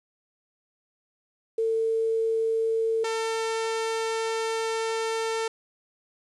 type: tone pair in turn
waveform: sine / sawtooth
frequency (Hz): 449.2 / 449.2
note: A4 / A4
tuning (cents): +36 / +36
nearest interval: unison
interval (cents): 0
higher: neither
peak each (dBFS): -22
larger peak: neither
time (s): 1.58-3.04 / 3.04-5.48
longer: second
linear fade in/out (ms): 5
effects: resampled to 22050 Hz + 9-bit